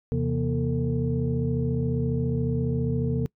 sine tone cluster, 80.6 / 131.6 / 166.1 / 239.2 / 449.3 Hz, E2 / C3 / E3 / A#3 / A4, -38 / +10 / +13 / +45 / +36 cents, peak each -32 / -25 / -31 / -29 / -30 dBFS, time 0.12-3.26 s, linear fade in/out 0 ms, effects noise-tail reverb RT60 0.1 s tail -24 dB re dry + tanh soft clip ceiling -14 dBFS

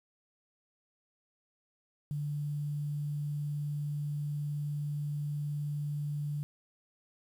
sine tone with quantisation, 146.83 Hz, D3, in tune, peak -32 dBFS, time 2.11-6.43 s, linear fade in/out 0 ms, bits 10, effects none

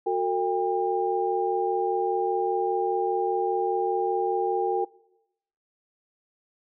sine tone cluster, 367.2 / 452.2 / 800 Hz, F#4 / A4 / G5, -13 / +47 / +35 cents, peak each -27 dBFS, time 0.06-4.85 s, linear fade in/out 10 ms, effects noise-tail reverb RT60 0.9 s tail -23 dB re dry

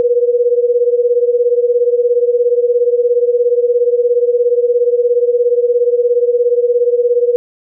sine beating tone pair, 477.9 / 494.9 Hz, A#4 / B4, +43 / +4 cents, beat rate 17 Hz, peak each -11 / -14 dBFS, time 0-7.36 s, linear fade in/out 0 ms, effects none

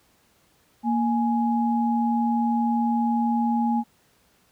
sine tone pair together, 233.1 / 834.8 Hz, A#3 / G#5, 0 / +9 cents, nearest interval octave + minor seventh, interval 2209 cents, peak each -21 / -25 dBFS, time 0.83-3.84 s, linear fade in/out 50 ms, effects pink hiss -62 dBFS RMS until 4.51 s + high-pass 60 Hz 12 dB/octave

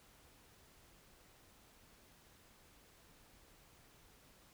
silence, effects pink hiss -65 dBFS RMS until 4.53 s

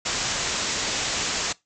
white low-pass noise, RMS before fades -27 dBFS, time 0.05-1.53 s, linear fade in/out 10 ms, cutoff 7600 Hz, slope 96 dB/octave, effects noise-tail reverb RT60 0.2 s tail -22 dB re dry

